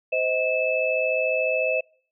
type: tone cluster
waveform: sine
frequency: 517 / 631 / 2616 Hz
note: C5 / D#5 / E7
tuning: -21 / +24 / -14 cents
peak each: -25 dBFS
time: 0.12-1.81 s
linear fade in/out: 10 ms
effects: noise-tail reverb RT60 0.5 s tail -26 dB re dry